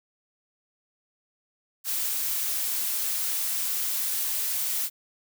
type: noise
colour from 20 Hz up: blue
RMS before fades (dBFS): -28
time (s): 1.84-4.9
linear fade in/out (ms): 50
effects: none